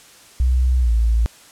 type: tone with pitch glide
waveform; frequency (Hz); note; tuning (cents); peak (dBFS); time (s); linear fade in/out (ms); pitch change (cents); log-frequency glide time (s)
sine; 63.2 to 56.63; B1 to A#1; +41 to -49; -13; 0.4-1.26; 0; -190; 0.8-0.91
effects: white hiss -46 dBFS RMS until 1.51 s + low-pass 10000 Hz 12 dB/octave